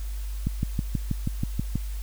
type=click train; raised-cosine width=5 ms; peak=-12 dBFS; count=9; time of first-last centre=0.47-1.756 s; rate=6.22 Hz; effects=added 50 Hz sine -29 dBFS peak until 2.02 s + white hiss -48 dBFS RMS until 2.02 s